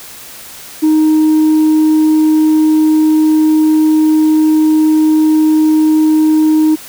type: tone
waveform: sine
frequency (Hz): 311.1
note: D#4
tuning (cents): 0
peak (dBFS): -4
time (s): 0.82-6.76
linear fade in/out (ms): 20
effects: tanh soft clip ceiling -5 dBFS + white hiss -32 dBFS RMS until 6.88 s